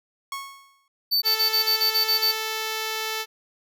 sawtooth tone with exponential decay, 1100 Hz, C#6, 14 cents flat, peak -24 dBFS, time 0.32-0.88 s, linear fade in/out 2 ms, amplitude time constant 120 ms
square tone bursts, 4548 Hz, C#8, 44 cents sharp, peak -19 dBFS, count 9, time 1.11-2.324 s, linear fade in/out 20 ms, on 110 ms, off 28 ms
5% pulse tone, 439.6 Hz, A4, 2 cents flat, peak -15 dBFS, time 1.23-3.26 s, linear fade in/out 50 ms
effects none

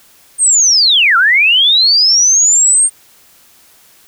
sine linear two-way sweep, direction down then up, 8760 to 1318.5 to 8760 Hz, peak -6 dBFS, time 0.38-2.9 s, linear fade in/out 50 ms, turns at 1.17 s, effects white hiss -46 dBFS RMS until 4.07 s

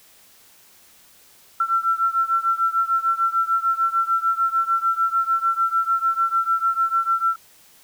sine beating tone pair, 1346 / 1352.7 Hz, E6 / E6, +36 / +44 cents, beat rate 6.7 Hz, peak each -20 / -22 dBFS, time 1.6-7.36 s, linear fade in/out 5 ms, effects white hiss -52 dBFS RMS until 7.83 s

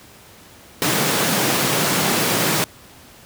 pink high-pass noise, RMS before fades -19 dBFS, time 0.82-2.64 s, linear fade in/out 0 ms, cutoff 120 Hz, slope 48 dB/octave, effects pink hiss -45 dBFS RMS until 3.25 s + high-pass 60 Hz 12 dB/octave

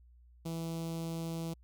sawtooth tone with notch filter, 164.81 Hz, E3, in tune, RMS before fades -38 dBFS, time 0.45-1.54 s, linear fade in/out 10 ms, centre 1700 Hz, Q 0.65, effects added 60 Hz sine -57 dBFS peak until 1.63 s

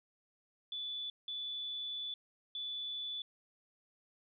sine tone bursts at uneven times, 3469 Hz, A7, 25 cents flat, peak -38 dBFS, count 3, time 0.72-1.1 / 1.28-2.14 / 2.55-3.22 s, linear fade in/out 2 ms, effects none

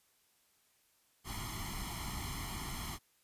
pink noise with comb filter, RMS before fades -41 dBFS, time 1.24-2.99 s, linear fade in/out 50 ms, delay 0.95 ms, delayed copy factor +0.95, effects white hiss -72 dBFS RMS until 3.23 s + resampled to 32000 Hz

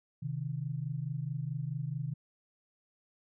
sine tone pair together, 130.2 / 154.83 Hz, C3 / D#3, -8 / -8 cents, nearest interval minor third, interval 300 cents, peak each -36 / -36 dBFS, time 0.22-2.14 s, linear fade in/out 10 ms, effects none

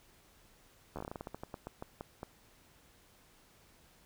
slowing click train, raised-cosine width 1 ms, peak -27 dBFS, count 18, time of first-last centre 0.96-2.231 s, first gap 12 ms, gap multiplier 1.2, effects pink hiss -64 dBFS RMS until 4.05 s

